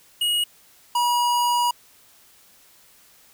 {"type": "tone pair in turn", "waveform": "square", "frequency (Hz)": [2890, 964.4], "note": ["F#7", "B5"], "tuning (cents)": [-41, -41], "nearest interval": "octave + perfect fifth", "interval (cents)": 1900, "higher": "first", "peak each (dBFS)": [-20, -19], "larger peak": "second", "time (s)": [[0.21, 0.44], [0.95, 1.71]], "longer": "second", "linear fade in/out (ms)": 5, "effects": ["white hiss -54 dBFS RMS until 3.33 s"]}